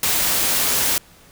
white noise, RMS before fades -19 dBFS, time 0.03-0.98 s, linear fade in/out 2 ms, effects pink hiss -49 dBFS RMS until 1.31 s

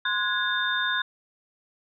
sine tone cluster, 1040 / 1459 / 1665 / 3623 Hz, C6 / F#6 / G#6 / A7, -11 / -25 / +4 / +50 cents, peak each -31 / -28 / -28 / -29 dBFS, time 0.05-1.02 s, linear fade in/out 5 ms, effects none

